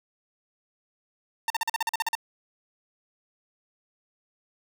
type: tone bursts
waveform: sawtooth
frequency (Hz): 907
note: A#5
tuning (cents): -48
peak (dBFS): -20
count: 11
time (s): 1.48-2.152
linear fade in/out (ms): 2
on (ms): 22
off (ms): 43
effects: none